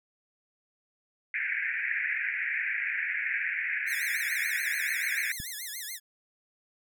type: band-pass noise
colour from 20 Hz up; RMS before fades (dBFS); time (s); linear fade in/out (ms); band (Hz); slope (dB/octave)
pink; -31; 1.34-5.32; 2; 1600 to 2400; 96
type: tone with vibrato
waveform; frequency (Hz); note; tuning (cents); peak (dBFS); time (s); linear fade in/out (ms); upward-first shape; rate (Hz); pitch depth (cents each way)
5% pulse; 1886; A#6; +20; -26; 3.86-6; 50; sine; 6.9; 210
type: click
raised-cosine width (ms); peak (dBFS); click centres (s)
5; -28; 5.401
effects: none